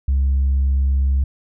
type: tone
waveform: sine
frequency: 67.7 Hz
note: C#2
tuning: 40 cents flat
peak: -12 dBFS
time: 0.08-1.24 s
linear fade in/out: 5 ms
effects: tanh soft clip ceiling -12 dBFS